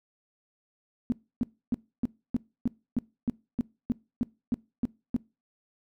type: tone bursts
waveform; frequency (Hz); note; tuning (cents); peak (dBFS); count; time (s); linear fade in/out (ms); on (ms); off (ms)
sine; 240; B3; -49; -22; 14; 1.1-5.164; 0; 21; 290
effects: noise-tail reverb RT60 0.3 s tail -23 dB re dry